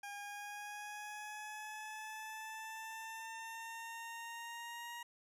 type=linear sweep; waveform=20% pulse; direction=up; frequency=809 to 948 Hz; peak=-40 dBFS; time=0.03-5.03 s; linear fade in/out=5 ms; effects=resampled to 32000 Hz